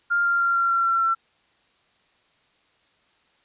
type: tone with pitch steps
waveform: sine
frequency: 1400 / 1391.1 / 1382.3 / 1373.6 / 1364.9 / 1356.2 / 1347.6 Hz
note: F6 / F6 / F6 / F6 / F6 / E6 / E6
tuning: +4 / -7 / -18 / -29 / -40 / +49 / +38 cents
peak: -18 dBFS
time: 0.1-1.15 s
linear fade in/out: 20 ms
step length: 150 ms
effects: white hiss -63 dBFS RMS until 3.44 s + resampled to 8000 Hz